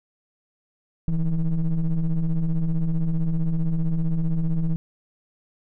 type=ring-modulated tone; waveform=triangle; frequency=78 Hz; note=D#2; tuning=5 cents sharp; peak=-14 dBFS; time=1.08-4.76 s; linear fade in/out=0 ms; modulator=85.7 Hz; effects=none